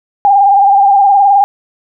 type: tone with vibrato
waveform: sine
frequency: 798 Hz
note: G5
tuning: 31 cents sharp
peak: -4 dBFS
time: 0.25-1.44 s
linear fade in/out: 0 ms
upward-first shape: sine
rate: 19 Hz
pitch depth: 53 cents each way
effects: none